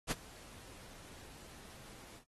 pink noise with ADSR envelope, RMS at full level -33 dBFS, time 0.07-2.25 s, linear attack 43 ms, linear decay 23 ms, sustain -22 dB, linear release 100 ms, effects AAC 32 kbps

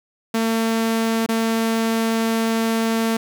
sawtooth tone with dropouts, 225.7 Hz, A3, 44 cents sharp, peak -14 dBFS, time 0.34-3.17 s, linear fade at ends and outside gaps 5 ms, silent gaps 1.263-1.288 s, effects 9-bit

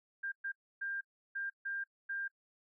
sine tone bursts at uneven times, 1595 Hz, G6, 30 cents sharp, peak -36 dBFS, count 6, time 0.23-0.32 / 0.44-0.52 / 0.81-1.01 / 1.35-1.5 / 1.65-1.84 / 2.09-2.28 s, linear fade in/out 10 ms, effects noise-tail reverb RT60 0.1 s tail -20 dB re dry

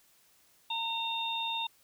harmonic tone, 914 Hz, A#5, 34 cents flat, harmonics 1 / 3 / 4, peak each -35 / -39 / -34 dBFS, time 0.7-1.67 s, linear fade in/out 5 ms, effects white hiss -65 dBFS RMS until 1.83 s

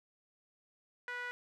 sawtooth tone with band-pass filter, 490 Hz, B4, 14 cents flat, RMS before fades -41 dBFS, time 1.08-1.31 s, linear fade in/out 0 ms, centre 1700 Hz, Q 5.1, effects none

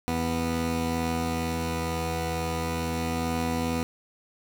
15% pulse tone pair together, 82.2 / 246.3 Hz, E2 / B3, -4 / -5 cents, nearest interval octave + perfect fifth, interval 1899 cents, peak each -23 dBFS, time 0.08-3.83 s, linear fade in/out 0 ms, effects none

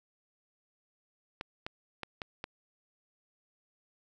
clicks, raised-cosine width 0.3 ms, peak -21 dBFS, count 5, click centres 1.411 / 1.665 / 2.033 / 2.218 / 2.441 s, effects none

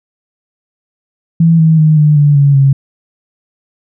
sine tone with pitch steps, 165.3 / 160.22 / 155.3 / 150.53 / 145.91 / 141.43 / 137.09 Hz, E3 / E3 / D#3 / D3 / D3 / C#3 / C#3, +5 / -49 / -3 / +43 / -11 / +35 / -19 cents, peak -4 dBFS, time 1.4-2.73 s, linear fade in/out 5 ms, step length 190 ms, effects none

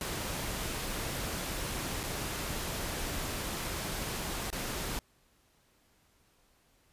pink noise with dropouts, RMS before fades -36 dBFS, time 0.01-4.99 s, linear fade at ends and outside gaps 1 ms, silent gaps 2.032-2.036 / 4.503-4.527 s, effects pink hiss -68 dBFS RMS until 6.92 s + resampled to 32000 Hz

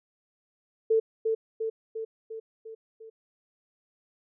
sine tone with echo, 445.4 Hz, A4, 21 cents sharp, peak -19 dBFS, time 0.9-1 s, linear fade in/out 10 ms, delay 350 ms, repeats 6, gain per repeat -4 dB, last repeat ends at 3.1 s, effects none

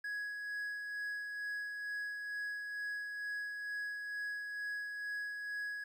triangle tone with tremolo, 1669 Hz, G#6, 8 cents sharp, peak -35 dBFS, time 0.04-5.84 s, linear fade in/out 5 ms, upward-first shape sine, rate 2.2 Hz, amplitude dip 35%, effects 12-bit

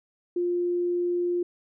sine tone, 351.6 Hz, F4, 12 cents sharp, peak -23 dBFS, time 0.36-1.43 s, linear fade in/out 5 ms, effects none

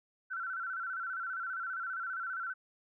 sine tone with vibrato, 1441 Hz, F#6, 46 cents flat, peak -35 dBFS, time 0.3-2.54 s, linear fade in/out 20 ms, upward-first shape square, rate 15 Hz, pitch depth 89 cents each way, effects none

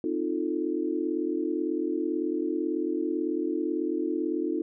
sine chord, F dominant seventh, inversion second, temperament equal, 261.6 / 311.1 / 349.2 / 440 Hz, C4 / Eb4 / F4 / A4, 0 / 0 / 0 / 0 cents, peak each -35 / -29 / -30 / -35 dBFS, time 0.04-4.62 s, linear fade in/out 2 ms, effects none

